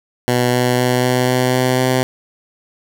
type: tone with pitch steps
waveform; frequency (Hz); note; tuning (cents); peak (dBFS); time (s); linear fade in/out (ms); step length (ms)
10% pulse; 123.47 / 124.26 / 125.05 / 125.85 / 126.65 / 127.46 / 128.27; B2 / B2 / B2 / B2 / B2 / C3 / C3; 0 / +11 / +22 / +33 / +44 / -45 / -34; -5; 0.28-2.03; 0; 250
effects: none